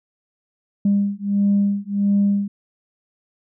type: beating tone pair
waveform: sine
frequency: 200.5 / 202 Hz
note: G3 / G#3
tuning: +39 / -48 cents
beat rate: 1.5 Hz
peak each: -18 dBFS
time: 0.85-2.48 s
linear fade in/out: 5 ms
effects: tanh soft clip ceiling -10 dBFS